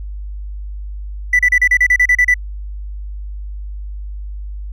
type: tone bursts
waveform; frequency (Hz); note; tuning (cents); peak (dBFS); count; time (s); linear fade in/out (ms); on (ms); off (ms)
triangle; 1980; B6; +4; -5; 11; 1.33-2.341; 5; 61; 34
effects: tanh soft clip ceiling -4 dBFS + added 50 Hz sine -24 dBFS peak until 4.72 s